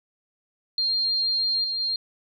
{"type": "tone with level steps", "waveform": "sine", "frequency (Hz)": 4202, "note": "C8", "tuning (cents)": 7, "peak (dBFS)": [-21, -25, -23], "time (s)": [0.78, 1.96], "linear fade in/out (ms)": 2, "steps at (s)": [1.64, 1.8], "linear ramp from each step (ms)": 2, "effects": []}